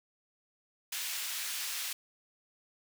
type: high-pass noise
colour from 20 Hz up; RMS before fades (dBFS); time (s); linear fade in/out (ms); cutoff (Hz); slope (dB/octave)
pink; -37; 0.92-1.93; 5; 2300; 12
effects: none